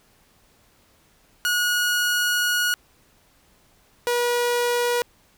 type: tone pair in turn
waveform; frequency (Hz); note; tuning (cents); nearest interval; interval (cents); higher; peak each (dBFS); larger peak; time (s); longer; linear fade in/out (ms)
sawtooth; 1451 / 482.5; F#6 / B4; -34 / -40; octave + perfect fifth; 1906; first; -16; neither; 1.45-2.74 / 4.07-5.02; first; 0
effects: pink hiss -59 dBFS RMS until 5.37 s